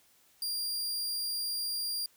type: tone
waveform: sawtooth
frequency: 4782 Hz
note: D8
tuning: 30 cents sharp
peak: -29 dBFS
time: 0.42-2.06 s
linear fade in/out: 2 ms
effects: white hiss -65 dBFS RMS until 2.16 s